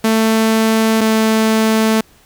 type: tone pair in turn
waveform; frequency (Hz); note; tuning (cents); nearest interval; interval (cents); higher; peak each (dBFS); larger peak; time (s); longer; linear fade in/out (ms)
sawtooth; 221.9 / 220.4; A3 / A3; +15 / +3; unison; 12; first; -7; neither; 0.04-1.01 / 1.01-2.01; second; 5
effects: pink hiss -49 dBFS RMS until 2.25 s